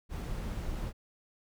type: noise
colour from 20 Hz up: brown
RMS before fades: -36 dBFS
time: 0.09-0.93 s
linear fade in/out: 50 ms
effects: none